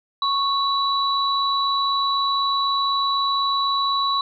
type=tone pair together; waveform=sine; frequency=1104 / 3934 Hz; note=C#6 / B7; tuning=-7 / -7 cents; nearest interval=octave + minor seventh; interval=2200 cents; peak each=-20 / -23 dBFS; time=0.22-4.21 s; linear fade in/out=2 ms; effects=none